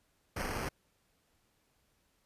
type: noise with sample-and-hold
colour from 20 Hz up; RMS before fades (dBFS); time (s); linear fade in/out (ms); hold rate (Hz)
pink; -37; 0.36-0.69; 5; 3675
effects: pink hiss -74 dBFS RMS until 2.25 s + resampled to 32000 Hz